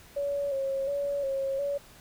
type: tone with vibrato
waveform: sine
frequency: 554.4 Hz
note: C#5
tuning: in tune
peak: -27 dBFS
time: 0.16-1.78 s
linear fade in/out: 10 ms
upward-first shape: square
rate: 1.4 Hz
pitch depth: 39 cents each way
effects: pink hiss -53 dBFS RMS until 2 s